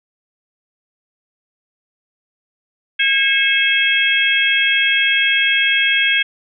harmonic tone with a mistuned harmonic, 544 Hz, C#5, 33 cents flat, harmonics 3 / 4 / 5 / 6, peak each -18 / -18 / -18 / -18 dBFS, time 2.99-6.23 s, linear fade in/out 10 ms, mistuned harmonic 5, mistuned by -70 cents, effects none

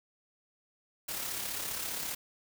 white noise with amplitude modulation, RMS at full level -35 dBFS, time 1.08-2.15 s, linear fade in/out 10 ms, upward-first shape sine, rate 35 Hz, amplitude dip 40%, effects none

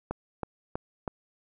click train, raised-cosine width 1 ms, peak -17 dBFS, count 4, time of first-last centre 0.11-1.078 s, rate 3.1 Hz, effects none

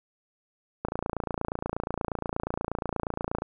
click train, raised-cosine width 1 ms, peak -15 dBFS, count 74, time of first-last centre 0.85-3.42 s, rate 28.4 Hz, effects none

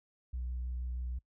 sine tone with vibrato, 61.74 Hz, B1, in tune, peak -33 dBFS, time 0.33-1.19 s, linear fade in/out 10 ms, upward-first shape sine, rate 6.3 Hz, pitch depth 12 cents each way, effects noise-tail reverb RT60 0.1 s tail -23 dB re dry + tanh soft clip ceiling -32 dBFS

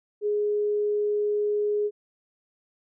sine tone, 416.4 Hz, G#4, 5 cents sharp, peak -22 dBFS, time 0.21-1.91 s, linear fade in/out 50 ms, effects none

